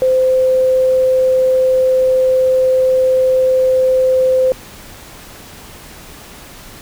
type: tone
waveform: sine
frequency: 517 Hz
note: C5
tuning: 21 cents flat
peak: -9 dBFS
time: 0.02-4.52 s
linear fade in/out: 0 ms
effects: pink hiss -36 dBFS RMS until 6.81 s